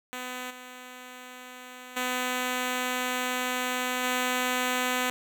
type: tone with level steps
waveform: 5% pulse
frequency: 251.5 Hz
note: B3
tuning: 32 cents sharp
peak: -23 / -31 / -16 / -14 dBFS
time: 0.13-5.1 s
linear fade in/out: 0 ms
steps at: 0.5 / 1.96 / 4.03 s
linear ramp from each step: 10 ms
effects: none